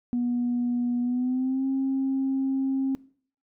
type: tone with pitch glide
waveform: sine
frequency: 242.8 to 267.9 Hz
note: B3 to C4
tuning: -29 to +41 cents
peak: -22 dBFS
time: 0.13-2.95 s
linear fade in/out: 0 ms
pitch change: +170 cents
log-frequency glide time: 1.01-1.66 s
effects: noise-tail reverb RT60 0.5 s tail -21 dB re dry + tanh soft clip ceiling -19 dBFS